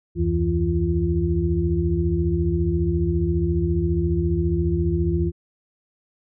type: tone cluster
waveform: sine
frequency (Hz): 73.5 / 88.1 / 166.4 / 344.5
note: D2 / F2 / E3 / F4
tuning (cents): +2 / +16 / +17 / -24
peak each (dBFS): -24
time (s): 0.15-5.32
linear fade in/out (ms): 50
effects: none